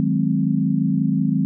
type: chord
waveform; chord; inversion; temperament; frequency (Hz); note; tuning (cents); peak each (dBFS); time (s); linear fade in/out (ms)
sine; Ab dominant seventh; second; equal with one note detuned; 155.56 / 185 / 210.6 / 261.6; Eb3 / Gb3 / Ab3 / C4; 0 / 0 / +24 / 0; -22; 0-1.45; 0
effects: none